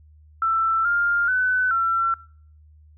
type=tone with pitch steps; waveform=sine; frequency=1333 / 1403 / 1505 / 1351 Hz; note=E6 / F6 / F#6 / E6; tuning=+19 / +8 / +29 / +42 cents; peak=-18 dBFS; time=0.42-2.14 s; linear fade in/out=2 ms; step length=430 ms; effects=noise-tail reverb RT60 0.5 s tail -22 dB re dry + added 76 Hz sine -48 dBFS peak until 2.97 s

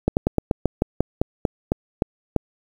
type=slowing click train; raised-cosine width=2 ms; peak=-4 dBFS; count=13; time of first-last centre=0.08-2.363 s; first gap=89 ms; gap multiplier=1.13; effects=7-bit

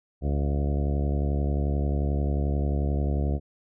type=harmonic tone with a mistuned harmonic; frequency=71.3 Hz; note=C#2; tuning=49 cents sharp; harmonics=1 / 2 / 3 / 4 / 5 / 6 / 7 / 8 / 9 / 10; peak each=-24 / -30 / -34 / -36 / -38 / -40 / -41 / -42 / -43 / -44 dBFS; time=0.21-3.4 s; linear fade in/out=50 ms; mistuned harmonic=9; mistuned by=+24 cents; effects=none

